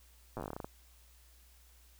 slowing click train, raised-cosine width 1 ms, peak -26 dBFS, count 14, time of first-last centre 0.37-0.645 s, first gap 8 ms, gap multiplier 1.15, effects added 60 Hz sine -60 dBFS peak until 1.99 s + white hiss -65 dBFS RMS until 1.99 s

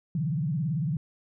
sine tone with vibrato, 152.9 Hz, D#3, 30 cents flat, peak -25 dBFS, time 0.15-0.97 s, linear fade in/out 2 ms, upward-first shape sine, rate 18 Hz, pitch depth 250 cents each way, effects none

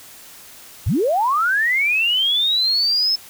sine linear sweep, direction up, 59.4 to 5274 Hz, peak -15 dBFS, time 0.86-3.16 s, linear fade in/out 10 ms, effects white hiss -42 dBFS RMS until 3.29 s

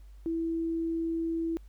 sine tone, 329.6 Hz, E4, in tune, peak -28 dBFS, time 0.26-1.57 s, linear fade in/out 0 ms, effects added 50 Hz sine -47 dBFS peak until 1.68 s + pink hiss -69 dBFS RMS until 1.68 s

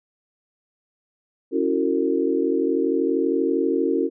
sine chord, F# dominant seventh, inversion second, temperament equal with one note detuned, 277.2 / 329.6 / 370 / 454.5 Hz, C#4 / E4 / F#4 / A#4, 0 / 0 / 0 / -44 cents, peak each -24 dBFS, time 1.51-4.1 s, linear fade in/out 50 ms, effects none

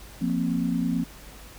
sine chord, F suspended fourth, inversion none, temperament just, 174.61 / 232.8 / 261.9 Hz, F3 / Bb3 / C4, 0 / -2 / +2 cents, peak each -27 dBFS, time 0.21-1.04 s, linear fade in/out 10 ms
click, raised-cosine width 1 ms, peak -31 dBFS, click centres 0.298 s
effects added 50 Hz sine -46 dBFS peak until 1.58 s + pink hiss -47 dBFS RMS until 1.58 s

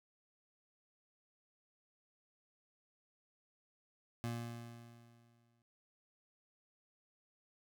25% pulse tone with exponential decay, 117.7 Hz, A#2, 17 cents sharp, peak -33 dBFS, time 4.24-5.62 s, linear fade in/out 0 ms, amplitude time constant 300 ms, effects noise-tail reverb RT60 0.4 s tail -25 dB re dry

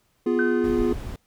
triangle chord, F diminished, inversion second, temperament equal, 246.9 / 349.2 / 415.3 Hz, Cb4 / F4 / Ab4, 0 / 0 / 0 cents, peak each -22 / -21 / -23 dBFS, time 0.26-0.93 s, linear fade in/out 5 ms
sine tone with exponential decay, 1527 Hz, G6, 46 cents flat, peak -22 dBFS, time 0.39-0.95 s, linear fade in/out 1 ms, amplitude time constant 120 ms
brown noise, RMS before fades -32 dBFS, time 0.64-1.16 s, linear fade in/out 2 ms
effects pink hiss -67 dBFS RMS until 1.26 s

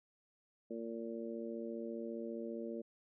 harmonic tone, 114.9 Hz, A#2, 25 cents flat, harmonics 2 / 3 / 4 / 5, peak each -44 / -45 / -46 / -48 dBFS, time 0.7-2.82 s, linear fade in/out 10 ms, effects none

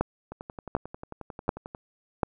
two click trains, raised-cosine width 1 ms, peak -24 / -9 dBFS, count 17 / 4, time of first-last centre 0.32-1.749 / 0.01-2.232 s, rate 11.2 / 1.35 Hz, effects none

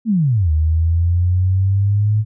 sine exponential two-way sweep, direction down then up, 238.4 to 76.8 to 108.6 Hz, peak -12 dBFS, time 0.05-2.25 s, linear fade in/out 50 ms, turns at 0.51 s, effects none

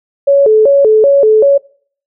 sine tone with vibrato, 492.5 Hz, B4, 5 cents flat, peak -4 dBFS, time 0.27-1.58 s, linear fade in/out 10 ms, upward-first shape square, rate 2.6 Hz, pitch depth 220 cents each way, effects noise-tail reverb RT60 0.5 s tail -22 dB re dry

